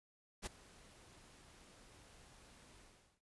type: noise with ADSR envelope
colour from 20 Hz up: pink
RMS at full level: -41 dBFS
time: 0.42-3.21 s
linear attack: 43 ms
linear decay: 13 ms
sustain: -21 dB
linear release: 420 ms
effects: resampled to 24000 Hz